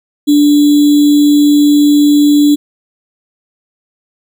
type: tone with sample-and-hold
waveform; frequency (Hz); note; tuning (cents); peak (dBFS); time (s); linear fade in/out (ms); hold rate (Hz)
sine; 292.7; D4; -6; -4; 0.27-2.56; 20; 3675
effects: none